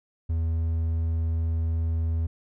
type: tone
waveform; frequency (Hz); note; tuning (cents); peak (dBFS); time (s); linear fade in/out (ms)
triangle; 81.7; E2; -15; -21; 0.29-2.27; 10
effects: none

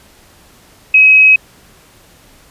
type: tone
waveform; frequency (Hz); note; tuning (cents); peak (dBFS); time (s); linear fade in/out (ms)
sine; 2547; D#7; +40; -3; 0.94-1.36; 5
effects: pink hiss -45 dBFS RMS until 2.5 s + resampled to 32000 Hz

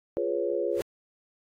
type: chord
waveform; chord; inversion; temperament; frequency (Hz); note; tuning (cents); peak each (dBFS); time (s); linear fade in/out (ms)
sine; C# dominant seventh; first; equal; 349.2 / 415.3 / 493.9 / 554.4; E#4 / G#4 / B4 / C#5; 0 / 0 / 0 / 0; -31; 0.17-0.81; 0
type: noise with exponential growth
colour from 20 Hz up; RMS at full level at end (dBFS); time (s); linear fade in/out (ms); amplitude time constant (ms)
pink; -37; 0.7-0.82; 1; 26
effects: AAC 48 kbps

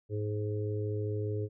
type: harmonic tone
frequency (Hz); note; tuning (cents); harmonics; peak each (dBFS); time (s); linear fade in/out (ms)
105.1; G#2; +21; 1 / 3 / 4 / 5; -32 / -42 / -36 / -46; 0.09-1.49; 50
effects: none

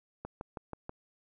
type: click train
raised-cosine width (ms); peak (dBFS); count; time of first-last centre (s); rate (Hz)
1; -25; 5; 0.25-0.894; 6.21
effects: none

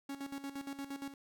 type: tone with tremolo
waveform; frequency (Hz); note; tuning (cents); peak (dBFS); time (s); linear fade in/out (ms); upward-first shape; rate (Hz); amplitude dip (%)
45% pulse; 277.2; C#4; 0; -39; 0.09-1.14; 5; square; 8.6; 70
effects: none

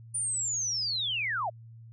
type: linear sweep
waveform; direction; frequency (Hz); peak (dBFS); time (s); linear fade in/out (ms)
sine; down; 9397 to 587.3; -28; 0.14-1.5; 10
effects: added 114 Hz sine -46 dBFS peak until 1.92 s

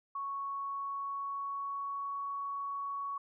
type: tone with pitch glide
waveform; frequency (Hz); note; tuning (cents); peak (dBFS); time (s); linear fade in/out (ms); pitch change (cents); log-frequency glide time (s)
sine; 1108.7 to 1118.3; C#6 to C#6; 0 to +15; -35; 0.15-3.18; 5; +15; 0.42-2.23
effects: none

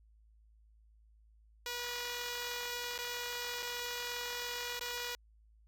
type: tone with dropouts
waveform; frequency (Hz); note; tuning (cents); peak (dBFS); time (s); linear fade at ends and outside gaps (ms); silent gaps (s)
5% pulse; 484.4; B4; -34; -26; 1.66-5.15; 1; 2.979-2.988 / 3.624-3.628 / 4.794-4.81
effects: added 54 Hz sine -61 dBFS peak until 5.67 s + AAC 64 kbps

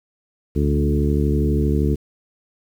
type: harmonic tone with a mistuned harmonic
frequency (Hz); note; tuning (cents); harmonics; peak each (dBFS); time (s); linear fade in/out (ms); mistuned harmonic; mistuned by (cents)
72.5; D2; -22; 1 / 2 / 3 / 4 / 5 / 6; -19 / -22 / -24 / -25 / -26 / -27; 0.55-1.96; 20; 2; +19
effects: 8-bit

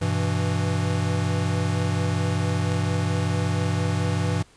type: chord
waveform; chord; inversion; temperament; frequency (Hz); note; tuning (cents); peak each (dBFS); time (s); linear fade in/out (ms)
square; E minor; first; equal; 98 / 123.47 / 164.81; G2 / B2 / E3; 0 / 0 / 0; -25 / -29 / -27; 0.01-4.43; 10
effects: pink hiss -55 dBFS RMS until 4.56 s + resampled to 22050 Hz

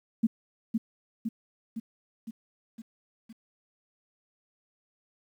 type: tone with echo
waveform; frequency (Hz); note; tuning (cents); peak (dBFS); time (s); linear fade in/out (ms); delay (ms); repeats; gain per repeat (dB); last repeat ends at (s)
sine; 225.3; A3; +41; -19; 0.23-0.27; 10; 510; 6; -4; 3.33
effects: 10-bit

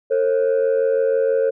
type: tone pair together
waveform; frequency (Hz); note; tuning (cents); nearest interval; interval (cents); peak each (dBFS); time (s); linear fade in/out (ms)
sine; 452.8 / 539; A4 / C#5; +50 / -49; minor third; 301; -16; 0.1-1.51; 20
effects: tanh soft clip ceiling -12 dBFS

